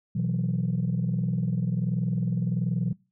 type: chord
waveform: sine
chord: B suspended fourth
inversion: none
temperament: equal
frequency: 123.47 / 164.81 / 185 Hz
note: B2 / E3 / F#3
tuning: 0 / 0 / 0 cents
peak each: -27 dBFS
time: 0.15-2.93 s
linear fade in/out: 10 ms
effects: noise-tail reverb RT60 0.3 s tail -23 dB re dry + tanh soft clip ceiling -18 dBFS